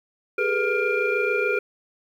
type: tone cluster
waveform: sine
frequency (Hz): 400.8 / 427.5 / 489.5 / 1406 / 2385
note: G4 / A4 / B4 / F6 / D7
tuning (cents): +38 / -50 / -15 / +11 / +26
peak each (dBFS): -26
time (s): 0.38-1.59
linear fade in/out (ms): 5
effects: tanh soft clip ceiling -12 dBFS + 9-bit